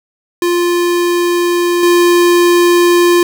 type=tone with level steps; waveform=square; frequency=349.2 Hz; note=F4; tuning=in tune; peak=-11 / -7 dBFS; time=0.42-3.23 s; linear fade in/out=2 ms; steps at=1.83 s; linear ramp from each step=2 ms; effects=none